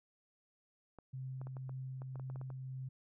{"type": "clicks", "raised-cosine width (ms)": 1, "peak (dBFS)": -38, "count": 12, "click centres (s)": [0.987, 1.415, 1.47, 1.568, 1.694, 2.019, 2.157, 2.197, 2.3, 2.359, 2.414, 2.503]}
{"type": "tone with tremolo", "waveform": "sine", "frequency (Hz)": 130.81, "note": "C3", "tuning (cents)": 0, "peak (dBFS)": -40, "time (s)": [1.13, 2.89], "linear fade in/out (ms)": 10, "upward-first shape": "triangle", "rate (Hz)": 1.9, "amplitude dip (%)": 25}
{"effects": []}